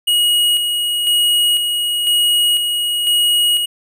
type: tone with tremolo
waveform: square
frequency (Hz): 2895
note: F#7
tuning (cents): -38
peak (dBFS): -12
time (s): 0.07-3.66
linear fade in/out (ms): 10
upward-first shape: square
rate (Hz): 1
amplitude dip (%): 40
effects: none